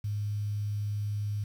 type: tone with quantisation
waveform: sine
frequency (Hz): 103.83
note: G#2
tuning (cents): 0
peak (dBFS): -29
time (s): 0.04-1.44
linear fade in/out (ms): 5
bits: 9
effects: none